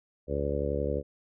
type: harmonic tone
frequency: 71.4 Hz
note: D2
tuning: 48 cents flat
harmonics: 1 / 2 / 3 / 4 / 5 / 6 / 7 / 8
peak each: -33 / -37 / -39 / -38 / -38 / -35 / -33 / -36 dBFS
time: 0.27-1.03 s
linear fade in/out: 50 ms
effects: none